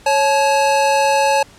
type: tone pair together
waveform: square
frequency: 552.1 / 862 Hz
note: C#5 / A5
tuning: -7 / -36 cents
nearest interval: minor sixth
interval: 771 cents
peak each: -17 / -15 dBFS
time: 0.06-1.43 s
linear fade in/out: 5 ms
effects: pink hiss -45 dBFS RMS until 1.58 s + low-pass 9000 Hz 12 dB/octave